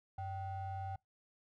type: ring-modulated tone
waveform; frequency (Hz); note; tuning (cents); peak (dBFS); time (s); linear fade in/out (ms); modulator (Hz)
triangle; 340; F4; -46; -34; 0.18-0.96; 5; 435
effects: noise-tail reverb RT60 0.2 s tail -26 dB re dry